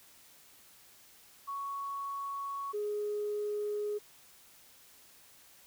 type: tone pair in turn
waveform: sine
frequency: 1113 / 416.9 Hz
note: C#6 / G#4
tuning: +7 / +7 cents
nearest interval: octave + perfect fourth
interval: 1700 cents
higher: first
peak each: -35 / -31 dBFS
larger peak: second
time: 1.47-2.73 / 2.73-3.99 s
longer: neither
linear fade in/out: 20 ms
effects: tanh soft clip ceiling -27 dBFS + white hiss -59 dBFS RMS until 5.66 s